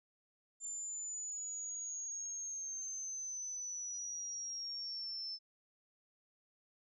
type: linear sweep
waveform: sine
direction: down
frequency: 7200 to 5274 Hz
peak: -40 dBFS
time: 0.6-5.39 s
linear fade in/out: 50 ms
effects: none